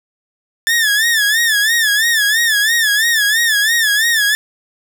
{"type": "tone with vibrato", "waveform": "sawtooth", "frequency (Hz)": 1760, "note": "A6", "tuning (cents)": 0, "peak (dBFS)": -8, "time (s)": [0.67, 4.35], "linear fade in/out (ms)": 0, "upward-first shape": "sine", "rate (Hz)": 3, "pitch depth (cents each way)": 120, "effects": []}